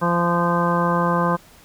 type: harmonic tone with a mistuned harmonic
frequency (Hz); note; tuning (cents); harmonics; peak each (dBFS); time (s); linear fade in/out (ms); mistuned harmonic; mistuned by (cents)
172.4; F3; -22; 1 / 2 / 3 / 4 / 5 / 6 / 7 / 9; -21 / -28 / -24 / -30 / -28 / -22 / -27 / -30; 0.01-1.37; 20; 7; +15
effects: pink hiss -49 dBFS RMS until 1.64 s